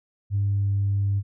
sine tone with pitch glide, 100.4 to 99.71 Hz, G2 to G2, +42 to +30 cents, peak -19 dBFS, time 0.3-1.23 s, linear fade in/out 50 ms, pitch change -12 cents, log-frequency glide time 0.49-0.7 s, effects tanh soft clip ceiling -16 dBFS

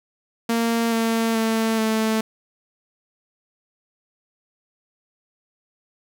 sawtooth tone with pitch steps, 230.7 / 227.1 / 223.6 / 220.2 Hz, A#3 / A#3 / A3 / A3, -18 / -45 / +28 / +2 cents, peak -15 dBFS, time 0.49-2.21 s, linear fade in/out 5 ms, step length 430 ms, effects none

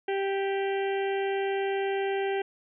harmonic tone, 392 Hz, G4, in tune, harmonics 1 / 2 / 4 / 5 / 6 / 7 / 8, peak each -27 / -33 / -39 / -41 / -43 / -44 / -45 dBFS, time 0.08-2.42 s, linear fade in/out 5 ms, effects none

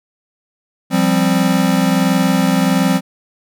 square chord, F suspended second, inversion none, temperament equal, 174.61 / 196 / 261.6 Hz, F3 / G3 / C4, 0 / 0 / 0 cents, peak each -17 dBFS, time 0.9-3.01 s, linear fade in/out 50 ms, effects none

